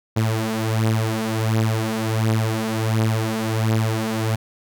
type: beating tone pair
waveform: sawtooth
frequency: 110 / 111.4 Hz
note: A2 / A2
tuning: 0 / +22 cents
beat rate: 1.4 Hz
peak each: -19 / -17 dBFS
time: 0.16-4.36 s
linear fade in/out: 10 ms
effects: none